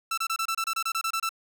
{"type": "tone bursts", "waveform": "sawtooth", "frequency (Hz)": 1332, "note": "E6", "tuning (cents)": 18, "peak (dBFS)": -22, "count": 13, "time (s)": [0.11, 1.292], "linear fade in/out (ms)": 5, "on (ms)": 66, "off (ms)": 27, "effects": []}